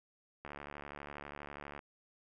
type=click train; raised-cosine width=0.5 ms; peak=-30 dBFS; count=98; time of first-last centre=0.45-1.792 s; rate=72.3 Hz; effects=none